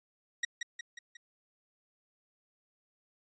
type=tone with echo; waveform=sawtooth; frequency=1900 Hz; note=A#6; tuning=33 cents sharp; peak=-25 dBFS; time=0.43-0.45 s; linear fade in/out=5 ms; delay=180 ms; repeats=4; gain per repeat=-5 dB; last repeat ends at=1.17 s; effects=resampled to 16000 Hz